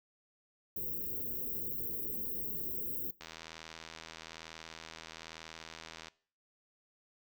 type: band-stop noise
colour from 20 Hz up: white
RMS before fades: -38 dBFS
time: 0.76-3.11 s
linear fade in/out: 5 ms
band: 500 to 14000 Hz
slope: 96 dB/octave
type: click train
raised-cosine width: 0.2 ms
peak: -28 dBFS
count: 234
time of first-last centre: 3.21-6.083 s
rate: 81.1 Hz
effects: noise-tail reverb RT60 0.5 s tail -22 dB re dry